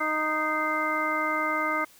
harmonic tone with a mistuned harmonic, 309.7 Hz, D#4, 8 cents flat, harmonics 1 / 2 / 3 / 4 / 5 / 7, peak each -34 / -33 / -34 / -28 / -34 / -30 dBFS, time 0-1.85 s, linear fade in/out 10 ms, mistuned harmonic 7, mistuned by -69 cents, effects white hiss -55 dBFS RMS until 1.99 s

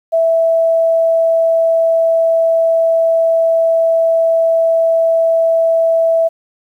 sine tone, 658 Hz, E5, 3 cents flat, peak -9 dBFS, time 0.12-6.29 s, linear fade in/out 20 ms, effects 8-bit

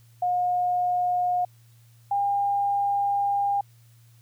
sine tone pair in turn, 718 / 804.1 Hz, F5 / G5, +48 / +44 cents, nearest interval major second, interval 196 cents, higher second, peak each -21 dBFS, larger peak neither, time 0.22-1.45 / 2.11-3.61 s, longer second, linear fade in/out 5 ms, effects added 116 Hz sine -52 dBFS peak until 4.21 s + white hiss -63 dBFS RMS until 4.21 s

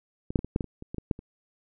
clicks, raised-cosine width 3 ms, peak -21 / -7 / -17 / -21 / -11 / -15 / -27 / -27 / -22 / -19 / -12 / -28 dBFS, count 12, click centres 0.305 / 0.358 / 0.391 / 0.446 / 0.561 / 0.608 / 0.643 / 0.824 / 0.945 / 0.983 / 1.112 / 1.191 s, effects none

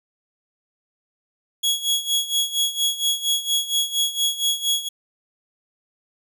sawtooth tone with tremolo, 3336 Hz, G#7, 7 cents sharp, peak -14 dBFS, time 1.63-4.89 s, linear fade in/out 10 ms, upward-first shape sine, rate 4.3 Hz, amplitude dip 80%, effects none

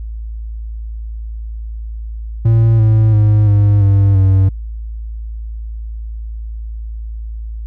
triangle tone with pitch steps, 113.3 / 109.57 / 105.96 / 102.47 / 99.09 / 95.83 Hz, A#2 / A2 / G#2 / G#2 / G2 / G2, -49 / -7 / +35 / -23 / +19 / -39 cents, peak -5 dBFS, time 2.45-4.49 s, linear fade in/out 5 ms, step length 340 ms, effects added 55 Hz sine -22 dBFS peak until 7.66 s

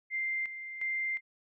sine tone with tremolo, 2093 Hz, C7, in tune, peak -30 dBFS, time 0.1-1.21 s, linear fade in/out 50 ms, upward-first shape square, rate 1.4 Hz, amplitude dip 65%, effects none

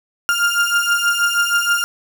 35% pulse beating tone pair, 1400 / 1406.3 Hz, F6 / F6, +4 / +12 cents, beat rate 6.3 Hz, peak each -15 / -17 dBFS, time 0.29-1.84 s, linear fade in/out 0 ms, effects none

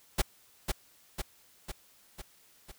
pink noise with echo, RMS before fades -26 dBFS, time 0.18-0.22 s, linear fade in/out 10 ms, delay 500 ms, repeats 5, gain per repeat -4 dB, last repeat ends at 2.72 s, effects white hiss -62 dBFS RMS until 2.78 s

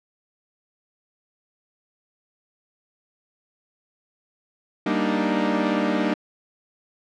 sawtooth chord, Eb major seventh, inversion first, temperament equal, 196 / 233.1 / 293.7 / 311.1 Hz, G3 / Bb3 / D4 / Eb4, 0 / 0 / 0 / 0 cents, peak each -22 dBFS, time 4.86-6.14 s, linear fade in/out 5 ms, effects low-pass 3000 Hz 12 dB/octave

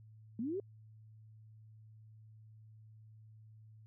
sine linear sweep, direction up, 207.7 to 415.3 Hz, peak -35 dBFS, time 0.39-0.6 s, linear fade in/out 2 ms, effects added 109 Hz sine -55 dBFS peak until 3.86 s

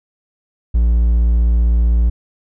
triangle tone, 57.8 Hz, A#1, 14 cents flat, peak -8 dBFS, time 0.74-2.1 s, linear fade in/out 10 ms, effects none

